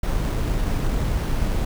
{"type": "noise with sample-and-hold", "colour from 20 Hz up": "brown", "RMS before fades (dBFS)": -22, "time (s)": [0.03, 1.65], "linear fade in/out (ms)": 5, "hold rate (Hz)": 7350, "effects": []}